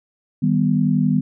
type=chord; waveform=sine; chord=Eb augmented; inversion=none; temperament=equal; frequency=155.56 / 196 / 246.9 Hz; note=Eb3 / G3 / B3; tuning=0 / 0 / 0 cents; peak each=-19 dBFS; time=0.42-1.21 s; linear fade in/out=10 ms; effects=none